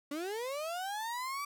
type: linear sweep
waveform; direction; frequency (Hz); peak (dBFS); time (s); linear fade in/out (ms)
35% pulse; up; 277.2 to 1166; -34; 0.11-1.45; 5
effects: none